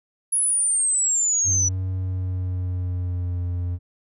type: exponential sweep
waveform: sine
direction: down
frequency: 10548 to 5880 Hz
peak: -18 dBFS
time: 0.32-1.69 s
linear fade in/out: 10 ms
type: tone with pitch glide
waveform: triangle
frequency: 93.3 to 88.37 Hz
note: F#2 to F2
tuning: +15 to +21 cents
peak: -21 dBFS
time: 1.44-3.79 s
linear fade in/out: 50 ms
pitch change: -94 cents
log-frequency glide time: 1.9-3.43 s
effects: none